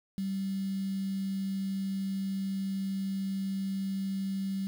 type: tone with quantisation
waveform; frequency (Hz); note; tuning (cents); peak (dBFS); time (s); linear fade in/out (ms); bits
sine; 193.8; G3; -20; -30; 0.18-4.67; 0; 8
effects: none